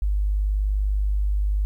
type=tone; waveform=sine; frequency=50.4 Hz; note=G1; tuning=49 cents sharp; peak=-19 dBFS; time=0.02-1.65 s; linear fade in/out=0 ms; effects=10-bit